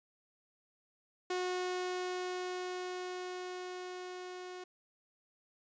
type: tone with level ramp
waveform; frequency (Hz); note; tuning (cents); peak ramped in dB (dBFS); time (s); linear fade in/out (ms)
sawtooth; 364; F#4; -28; -29 to -40; 1.3-4.64; 5
effects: resampled to 16000 Hz